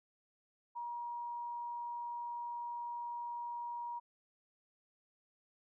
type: tone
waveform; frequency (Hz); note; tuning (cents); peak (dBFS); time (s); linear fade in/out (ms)
sine; 952; A#5; +36; -39; 0.75-4; 20
effects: none